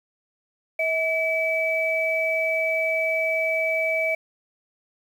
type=tone pair together; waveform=sine; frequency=644 / 2295 Hz; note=E5 / D7; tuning=-41 / -40 cents; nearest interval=octave + minor seventh; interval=2201 cents; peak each=-24 / -23 dBFS; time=0.79-4.15 s; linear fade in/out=5 ms; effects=8-bit